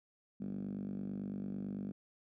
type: tone with band-pass filter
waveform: 5% pulse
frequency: 49 Hz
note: G1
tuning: in tune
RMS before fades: -41 dBFS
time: 0.4-1.92 s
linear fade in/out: 10 ms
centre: 210 Hz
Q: 6.2
effects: none